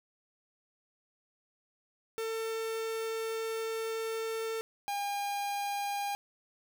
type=tone pair in turn; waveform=45% pulse; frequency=448.2 / 808.3 Hz; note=A4 / G#5; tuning=+32 / -47 cents; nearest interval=minor seventh; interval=1021 cents; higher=second; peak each=-33 / -32 dBFS; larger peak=second; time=2.18-4.61 / 4.88-6.15 s; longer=first; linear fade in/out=0 ms; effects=none